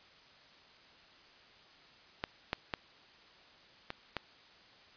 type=clicks; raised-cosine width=0.3 ms; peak=-17 / -15 / -17 / -22 / -18 dBFS; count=5; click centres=2.239 / 2.531 / 2.738 / 3.904 / 4.167 s; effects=white hiss -59 dBFS RMS until 4.96 s + resampled to 11025 Hz